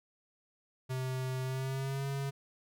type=tone with pitch glide; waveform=square; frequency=129.6 to 138.1 Hz; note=C3 to C#3; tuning=-16 to -6 cents; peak=-34 dBFS; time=0.89-2.31 s; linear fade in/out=20 ms; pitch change=+110 cents; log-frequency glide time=1.43-2.06 s; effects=none